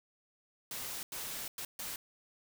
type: noise bursts at uneven times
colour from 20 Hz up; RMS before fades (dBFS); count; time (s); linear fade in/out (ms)
white; -41; 4; 0.71-1.03 / 1.12-1.48 / 1.58-1.65 / 1.79-1.96; 2
effects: none